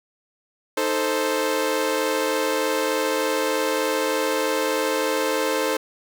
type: chord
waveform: sawtooth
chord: A diminished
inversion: second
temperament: equal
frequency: 311.1 / 440 / 523.3 Hz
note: Eb4 / A4 / C5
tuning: 0 / 0 / 0 cents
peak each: -24 / -21 / -20 dBFS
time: 0.77-5.77 s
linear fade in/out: 5 ms
effects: none